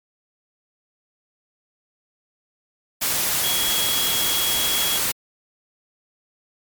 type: tone in noise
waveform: sine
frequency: 3322 Hz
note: G#7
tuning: in tune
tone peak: -24 dBFS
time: 3.43-4.98 s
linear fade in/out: 10 ms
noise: white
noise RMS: -22 dBFS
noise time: 3.01-5.12 s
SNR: -5 dB
effects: MP3 96 kbps